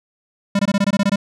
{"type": "tone bursts", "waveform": "square", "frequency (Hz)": 199.8, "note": "G3", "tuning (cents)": 33, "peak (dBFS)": -14, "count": 10, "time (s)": [0.55, 1.159], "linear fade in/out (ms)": 5, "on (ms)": 42, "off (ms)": 21, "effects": ["low-pass 7000 Hz 12 dB/octave"]}